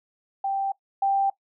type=tone pair in turn; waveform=sine; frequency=784 / 786.9 Hz; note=G5 / G5; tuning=0 / +6 cents; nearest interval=unison; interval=6 cents; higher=second; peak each=-23 / -19 dBFS; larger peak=second; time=0.44-0.72 / 1.02-1.3 s; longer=neither; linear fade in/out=5 ms; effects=noise-tail reverb RT60 0.1 s tail -19 dB re dry